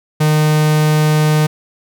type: tone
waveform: 45% pulse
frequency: 153.2 Hz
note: D#3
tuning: 27 cents flat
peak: -10 dBFS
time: 0.2-1.47 s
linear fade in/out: 10 ms
effects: none